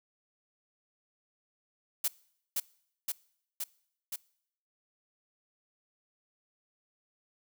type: noise with echo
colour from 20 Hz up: blue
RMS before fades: -29 dBFS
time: 2.04-2.08 s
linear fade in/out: 5 ms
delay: 520 ms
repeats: 4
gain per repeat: -2 dB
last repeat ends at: 4.16 s
effects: noise-tail reverb RT60 0.7 s tail -23 dB re dry